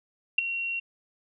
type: tone with ADSR envelope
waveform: sine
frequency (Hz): 2741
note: F7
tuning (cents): -33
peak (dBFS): -14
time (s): 0.38-0.8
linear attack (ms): 6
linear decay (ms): 8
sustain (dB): -14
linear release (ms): 10
effects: none